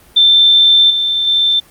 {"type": "tone with level steps", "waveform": "sine", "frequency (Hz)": 3558, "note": "A7", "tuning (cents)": 19, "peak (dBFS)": [-5, -12, -9], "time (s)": [0.16, 1.6], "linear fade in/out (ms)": 10, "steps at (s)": [0.9, 1.27], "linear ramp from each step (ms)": 5, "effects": ["pink hiss -45 dBFS RMS until 1.7 s", "Opus 32 kbps"]}